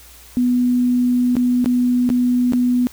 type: tone with dropouts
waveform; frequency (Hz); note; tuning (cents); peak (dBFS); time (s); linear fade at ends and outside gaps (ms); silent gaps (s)
sine; 246.9; B3; 0; -13; 0.37-2.87; 0; 1.354-1.367 / 1.644-1.659 / 2.091-2.101 / 2.523-2.534
effects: added 60 Hz sine -46 dBFS peak until 2.92 s + white hiss -44 dBFS RMS until 2.92 s